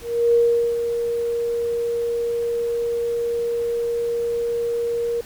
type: tone with ADSR envelope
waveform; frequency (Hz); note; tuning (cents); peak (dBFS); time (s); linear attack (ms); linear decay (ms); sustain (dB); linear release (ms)
sine; 470.1; A#4; +15; -12; 0.01-5.21; 330; 410; -8; 5
effects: pink hiss -43 dBFS RMS until 5.25 s